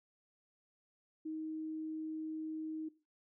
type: tone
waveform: sine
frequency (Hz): 314.6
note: D#4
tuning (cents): +19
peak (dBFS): -38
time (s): 1.25-2.89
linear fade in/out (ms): 10
effects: noise-tail reverb RT60 0.3 s tail -17 dB re dry